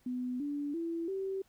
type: tone with pitch steps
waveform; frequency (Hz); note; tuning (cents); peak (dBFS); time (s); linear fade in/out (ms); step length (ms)
sine; 250 / 288.8 / 333.7 / 385.6; B3 / D4 / E4 / G4; +21 / -29 / +21 / -28; -33; 0.06-1.42; 5; 340
effects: pink hiss -69 dBFS RMS until 1.48 s